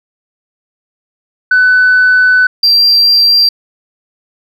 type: tone pair in turn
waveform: sine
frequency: 1500 / 4724 Hz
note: F#6 / D8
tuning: +23 / +9 cents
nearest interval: octave + minor sixth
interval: 1986 cents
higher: second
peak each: -3 dBFS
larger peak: neither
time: 1.51-2.47 / 2.63-3.49 s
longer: first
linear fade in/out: 5 ms
effects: tanh soft clip ceiling -2 dBFS

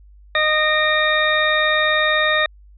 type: harmonic tone with a mistuned harmonic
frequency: 616 Hz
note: D#5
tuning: 17 cents flat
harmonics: 1 / 2 / 3 / 4 / 6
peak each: -21 / -22 / -18 / -26 / -22 dBFS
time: 0.35-2.46 s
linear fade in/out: 2 ms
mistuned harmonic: 4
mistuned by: -59 cents
effects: added 50 Hz sine -43 dBFS peak until 2.77 s

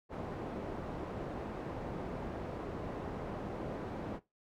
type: low-pass noise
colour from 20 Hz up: white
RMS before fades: -41 dBFS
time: 0.09-4.2 s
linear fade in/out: 50 ms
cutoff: 560 Hz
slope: 12 dB/octave
effects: noise-tail reverb RT60 0.2 s tail -17 dB re dry

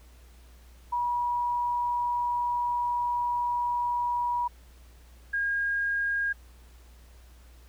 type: tone pair in turn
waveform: sine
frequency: 966 / 1624.6 Hz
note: B5 / G#6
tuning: -39 / -39 cents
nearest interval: major sixth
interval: 900 cents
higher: second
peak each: -25 dBFS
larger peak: neither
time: 0.92-4.48 / 5.33-6.33 s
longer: first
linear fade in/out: 10 ms
effects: added 60 Hz sine -50 dBFS peak until 7.68 s + pink hiss -60 dBFS RMS until 7.68 s

